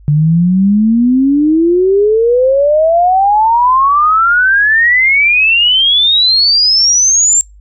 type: exponential sweep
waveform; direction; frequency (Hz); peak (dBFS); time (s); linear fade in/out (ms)
sine; up; 144.6 to 7459; -6; 0.08-7.41; 0
effects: noise-tail reverb RT60 0.2 s tail -25 dB re dry + added 50 Hz sine -36 dBFS peak until 7.6 s